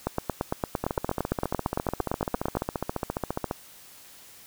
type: two click trains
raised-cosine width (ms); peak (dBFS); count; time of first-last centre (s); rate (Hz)
1; -13 / -11; 40 / 23; 0.84-3.511 / 0.07-2.57; 14.6 / 8.8
effects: white hiss -50 dBFS RMS until 4.46 s